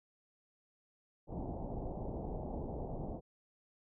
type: low-pass noise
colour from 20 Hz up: pink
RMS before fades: -41 dBFS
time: 1.27-3.21 s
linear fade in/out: 50 ms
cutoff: 830 Hz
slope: 48 dB/octave
effects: none